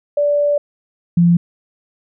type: tone pair in turn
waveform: sine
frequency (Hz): 582 / 172.13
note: D5 / F3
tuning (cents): -16 / -25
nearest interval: octave + major sixth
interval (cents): 2109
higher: first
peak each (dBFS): -12 / -8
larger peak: second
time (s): 0.17-0.58 / 1.17-1.37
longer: first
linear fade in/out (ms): 5
effects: none